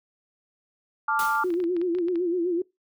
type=chord; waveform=sine; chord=D minor; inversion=second; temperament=equal; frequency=880 / 1174.7 / 1396.9 Hz; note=A5 / D6 / F6; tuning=0 / 0 / 0 cents; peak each=-26 dBFS; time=1.08-1.44 s; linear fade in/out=5 ms
type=noise with exponential decay; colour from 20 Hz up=white; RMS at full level=-32 dBFS; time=1.19-1.65 s; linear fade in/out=2 ms; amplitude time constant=100 ms
type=clicks; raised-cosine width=0.3 ms; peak=-28 dBFS; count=11; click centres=1.353 / 1.504 / 1.54 / 1.602 / 1.64 / 1.766 / 1.815 / 1.95 / 1.986 / 2.084 / 2.157 s
type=tone with vibrato; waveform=sine; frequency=350 Hz; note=F4; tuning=4 cents sharp; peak=-22 dBFS; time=1.44-2.62 s; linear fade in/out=5 ms; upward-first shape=sine; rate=7.9 Hz; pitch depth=88 cents each way
effects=noise-tail reverb RT60 0.2 s tail -23 dB re dry